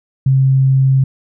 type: tone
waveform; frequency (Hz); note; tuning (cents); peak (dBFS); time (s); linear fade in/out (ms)
sine; 133.6; C3; +36; -8; 0.26-1.04; 5
effects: none